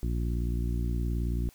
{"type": "harmonic tone", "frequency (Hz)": 58.9, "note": "A#1", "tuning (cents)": 19, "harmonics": [1, 2, 3, 4, 5, 6], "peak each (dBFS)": [-28, -34, -38, -40, -42, -44], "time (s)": [0.03, 1.49], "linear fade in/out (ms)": 0, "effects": ["white hiss -59 dBFS RMS until 1.54 s"]}